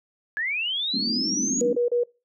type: linear sweep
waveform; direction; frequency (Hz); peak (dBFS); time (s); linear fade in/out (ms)
sine; up; 1661.2 to 6830; -24; 0.37-1.61; 0
type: band-pass noise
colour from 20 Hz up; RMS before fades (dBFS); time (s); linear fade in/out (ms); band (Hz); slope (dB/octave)
white; -29; 0.93-1.77; 20; 200 to 300; 48
type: tone bursts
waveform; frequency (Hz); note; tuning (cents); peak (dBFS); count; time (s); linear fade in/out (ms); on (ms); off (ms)
sine; 482.2; B4; -41; -19; 3; 1.61-2.036; 5; 120; 33
effects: noise-tail reverb RT60 0.3 s tail -24 dB re dry